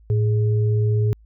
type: tone pair together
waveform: sine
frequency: 110 / 415.3 Hz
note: A2 / G#4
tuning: 0 / 0 cents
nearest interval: octave + major seventh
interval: 2300 cents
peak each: -16 / -27 dBFS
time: 0.1-1.13 s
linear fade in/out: 0 ms
effects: added 54 Hz sine -47 dBFS peak until 1.25 s